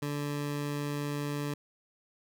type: tone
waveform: 20% pulse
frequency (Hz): 145.3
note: D3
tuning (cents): -18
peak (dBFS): -27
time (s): 0.02-1.54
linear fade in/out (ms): 5
effects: none